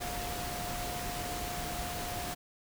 sine tone in noise, 710 Hz, F5, 28 cents sharp, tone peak -40 dBFS, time 0-2.35 s, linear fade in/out 20 ms, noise pink, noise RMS -38 dBFS, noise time 0-2.35 s, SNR -5 dB, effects none

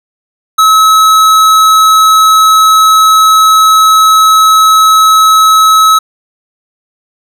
sine tone with hard clipping, 1290 Hz, E6, 38 cents flat, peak -4 dBFS, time 0.58-5.99 s, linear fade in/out 10 ms, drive 16 dB, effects none

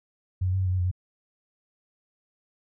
sine tone with pitch steps, 92.5 / 91.8 / 95.1 / 94 / 90.9 / 92.8 / 89.1 / 91.8 Hz, F#2 / F#2 / F#2 / F#2 / F#2 / F#2 / F2 / F#2, 0 / -13 / +48 / +28 / -30 / +6 / +35 / -13 cents, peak -22 dBFS, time 0.41-0.914 s, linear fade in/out 10 ms, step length 63 ms, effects none

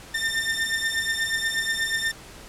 sawtooth beating tone pair, 1800 / 1808.3 Hz, A6 / A6, +39 / +47 cents, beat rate 8.3 Hz, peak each -23 dBFS, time 0.14-2.12 s, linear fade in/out 10 ms, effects pink hiss -44 dBFS RMS until 2.48 s + low-pass 11000 Hz 12 dB/octave

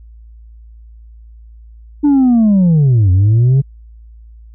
sine linear two-way sweep, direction down then up, 297.8 to 88.8 to 140 Hz, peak -4 dBFS, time 2.03-3.62 s, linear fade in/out 20 ms, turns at 3.11 s, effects tanh soft clip ceiling -6 dBFS + added 56 Hz sine -35 dBFS peak until 4.54 s

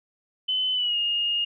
sine tone with pitch glide, 3032 to 2845 Hz, F#7 to F7, +42 to +31 cents, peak -22 dBFS, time 0.48-1.45 s, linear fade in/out 10 ms, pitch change -111 cents, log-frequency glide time 0.73-0.97 s, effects none

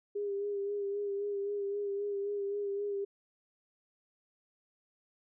sine tone with vibrato, 403.8 Hz, G#4, 49 cents flat, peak -32 dBFS, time 0.15-3.05 s, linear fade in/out 10 ms, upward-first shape sine, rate 3.8 Hz, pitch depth 31 cents each way, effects none

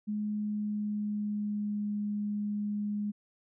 sine tone with pitch glide, 210.1 to 207.3 Hz, G#3 to G#3, +20 to -3 cents, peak -30 dBFS, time 0.07-3.12 s, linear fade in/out 20 ms, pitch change -23 cents, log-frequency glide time 0.29-1.91 s, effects none

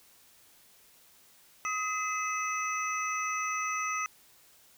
sine tone cluster, 1260 / 2032 / 2573 / 5980 Hz, D#6 / B6 / E7 / F#8, +21 / +49 / -43 / +17 cents, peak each -32 / -38 / -37 / -38 dBFS, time 1.65-4.06 s, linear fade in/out 0 ms, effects white hiss -60 dBFS RMS until 4.77 s

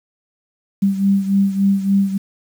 sine beating tone pair, 196 / 199.5 Hz, G3 / G3, 0 / +31 cents, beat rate 3.5 Hz, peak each -14 / -19 dBFS, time 0.82-2.18 s, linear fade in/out 10 ms, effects 7-bit

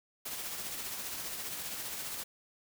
white noise with tremolo, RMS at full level -38 dBFS, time 0.25-2.24 s, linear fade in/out 10 ms, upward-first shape triangle, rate 15 Hz, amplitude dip 40%, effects none

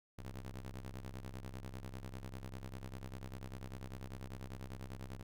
sawtooth ring-modulated tone, 65.1 Hz, C2, 8 cents flat, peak -38 dBFS, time 0.18-5.23 s, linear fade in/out 10 ms, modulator 37.6 Hz, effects none

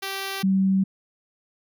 5% pulse / sine tone pair in turn, 389.4 / 191.91 Hz, G4 / G3, -12 / -36 cents, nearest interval octave, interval 1224 cents, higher first, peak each -17 dBFS, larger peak neither, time 0.02-0.43 / 0.43-0.84 s, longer neither, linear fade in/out 10 ms, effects none

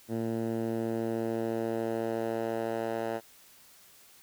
10% pulse tone with band-pass filter sweep, 113.9 Hz, A#2, 40 cents flat, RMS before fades -32 dBFS, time 0.08-3.21 s, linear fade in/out 50 ms, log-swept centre 230 to 720 Hz, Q 0.95, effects white hiss -57 dBFS RMS until 4.22 s

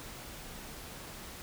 silence, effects pink hiss -46 dBFS RMS until 1.42 s

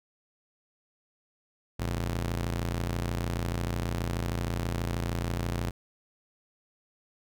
sawtooth ring-modulated tone, 86.4 Hz, F2, 18 cents flat, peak -22 dBFS, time 1.79-5.71 s, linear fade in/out 10 ms, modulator 27 Hz, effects none

